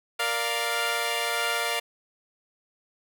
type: chord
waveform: 10% pulse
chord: Bb major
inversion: none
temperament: equal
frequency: 466.2 / 587.3 / 698.5 Hz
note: Bb4 / D5 / F5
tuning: 0 / 0 / 0 cents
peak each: -22 / -23 / -20 dBFS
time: 0.19-1.8 s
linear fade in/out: 10 ms
effects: none